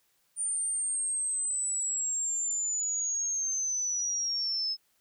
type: linear sweep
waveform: sine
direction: down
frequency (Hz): 9100 to 5160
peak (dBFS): -28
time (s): 0.36-4.77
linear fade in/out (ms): 50
effects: white hiss -71 dBFS RMS until 5 s